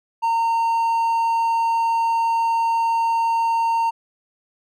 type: tone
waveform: triangle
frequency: 917 Hz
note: A#5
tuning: 29 cents flat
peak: -15 dBFS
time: 0.22-3.91 s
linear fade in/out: 20 ms
effects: none